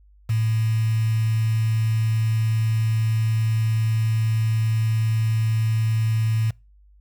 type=tone with quantisation; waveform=sine; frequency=111.2 Hz; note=A2; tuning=19 cents sharp; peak=-18 dBFS; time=0.29-6.51 s; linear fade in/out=10 ms; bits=6; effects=noise-tail reverb RT60 0.3 s tail -26 dB re dry + added 50 Hz sine -50 dBFS peak until 7 s